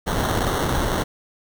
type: noise with sample-and-hold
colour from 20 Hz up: pink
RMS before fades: -22 dBFS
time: 0.06-1.04 s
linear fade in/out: 20 ms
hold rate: 2450 Hz
effects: none